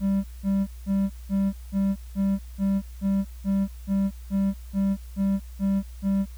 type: tone bursts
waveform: triangle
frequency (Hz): 196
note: G3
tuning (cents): 0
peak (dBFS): -18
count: 15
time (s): 0-6.26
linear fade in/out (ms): 50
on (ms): 240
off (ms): 190
effects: added 60 Hz sine -37 dBFS peak until 6.37 s + white hiss -55 dBFS RMS until 6.37 s